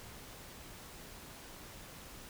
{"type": "silence", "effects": ["pink hiss -51 dBFS RMS until 2.29 s"]}